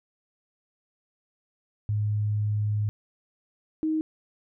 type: tone pair in turn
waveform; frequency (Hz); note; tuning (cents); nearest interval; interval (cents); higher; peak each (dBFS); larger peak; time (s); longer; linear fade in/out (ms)
sine; 105.1 / 313.9; G#2 / D#4; +21 / +15; octave + perfect fifth; 1894; second; -23; neither; 1.89-2.89 / 3.83-4.01; first; 0
effects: none